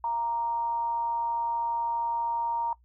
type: tone with frequency modulation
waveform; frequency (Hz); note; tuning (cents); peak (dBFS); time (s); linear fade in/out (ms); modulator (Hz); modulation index
sine; 932.3; A#5; 0; -26; 0.04-2.73; 2; 248; 0.21
effects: noise-tail reverb RT60 0.1 s tail -19 dB re dry + added 60 Hz sine -58 dBFS peak until 2.84 s